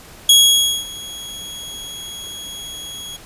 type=tone with ADSR envelope; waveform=sawtooth; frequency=3322 Hz; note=G#7; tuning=in tune; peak=-3 dBFS; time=0.29-3.17 s; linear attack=4 ms; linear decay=550 ms; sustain=-23 dB; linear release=13 ms; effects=pink hiss -41 dBFS RMS until 3.25 s + resampled to 32000 Hz